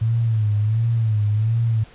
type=tone with vibrato; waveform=sine; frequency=110 Hz; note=A2; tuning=in tune; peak=-16 dBFS; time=0.01-1.84 s; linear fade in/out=10 ms; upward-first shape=sine; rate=1.4 Hz; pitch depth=93 cents each way; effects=pink hiss -47 dBFS RMS until 1.94 s + resampled to 8000 Hz